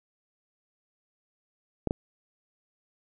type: clicks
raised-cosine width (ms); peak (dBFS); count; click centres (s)
2; -13; 2; 1.873 / 1.909
effects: none